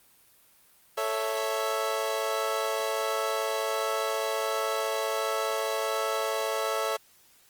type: chord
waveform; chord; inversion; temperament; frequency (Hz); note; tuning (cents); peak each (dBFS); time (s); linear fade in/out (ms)
25% pulse; A major; none; equal; 440 / 554.4 / 659.3; A4 / C#5 / E5; 0 / 0 / 0; -28; 0.97-6.97; 10
effects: white hiss -60 dBFS RMS until 7.49 s + Opus 32 kbps

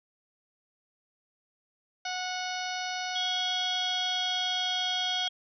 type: harmonic tone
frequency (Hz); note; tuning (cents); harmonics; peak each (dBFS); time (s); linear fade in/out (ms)
734; F#5; -14; 1 / 2 / 3 / 4 / 5 / 6 / 7 / 8; -35 / -38 / -40 / -41 / -42 / -43 / -43 / -44; 2.05-5.28; 5
type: tone with pitch glide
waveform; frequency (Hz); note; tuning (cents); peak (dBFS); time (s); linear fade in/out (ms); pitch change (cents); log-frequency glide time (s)
sine; 3312 to 3278; G#7 to G#7; -5 to -23; -29; 3.15-5.29; 10; -18; 3.72-4.8
effects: none

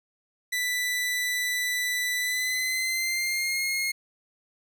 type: tone with pitch glide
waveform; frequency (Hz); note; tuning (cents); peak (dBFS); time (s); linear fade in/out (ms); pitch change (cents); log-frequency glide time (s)
sawtooth; 1982 to 2149; B6 to C7; +6 to +46; -22; 0.52-3.92; 10; +140; 2.18-3.64
effects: none

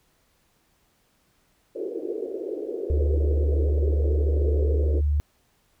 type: band-pass noise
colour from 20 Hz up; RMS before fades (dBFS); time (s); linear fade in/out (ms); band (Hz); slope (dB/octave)
pink; -31; 1.75-5.01; 10; 340 to 490; 48
type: tone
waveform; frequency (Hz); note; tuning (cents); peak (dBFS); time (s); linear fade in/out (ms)
sine; 73.42; D2; 0; -19; 2.9-5.2; 0
effects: pink hiss -66 dBFS RMS until 5.8 s

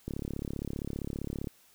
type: click train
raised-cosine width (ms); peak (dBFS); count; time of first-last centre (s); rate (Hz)
3; -22; 50; 0.08-1.472; 35.2
effects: white hiss -62 dBFS RMS until 1.74 s

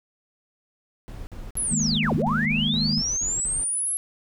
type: noise bursts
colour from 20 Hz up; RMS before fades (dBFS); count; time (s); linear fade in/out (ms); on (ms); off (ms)
brown; -36; 11; 1.08-3.64; 0; 190; 47
type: linear two-way sweep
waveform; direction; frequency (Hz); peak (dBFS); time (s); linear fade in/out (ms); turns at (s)
sine; down then up; 11180 to 69.3 to 11180; -23; 1.57-3.97; 0; 2.14
type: chord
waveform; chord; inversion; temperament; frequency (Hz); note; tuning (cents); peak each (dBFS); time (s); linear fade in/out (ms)
sine; D# suspended fourth; none; just; 155.56 / 207.4 / 233.3; D#3 / G#3 / A#3; 0 / -2 / +2; -27; 1.7-3.02; 20
effects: none

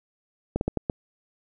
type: slowing click train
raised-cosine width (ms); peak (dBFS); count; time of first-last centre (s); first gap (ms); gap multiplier
2; -11; 5; 0.56-0.898; 51; 1.35
effects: none

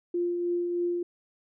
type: tone with tremolo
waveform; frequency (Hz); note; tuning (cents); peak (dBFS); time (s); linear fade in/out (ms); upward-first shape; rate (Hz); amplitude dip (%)
sine; 349.2; F4; 0; -24; 0.14-1.03; 5; triangle; 3.2; 35
effects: none

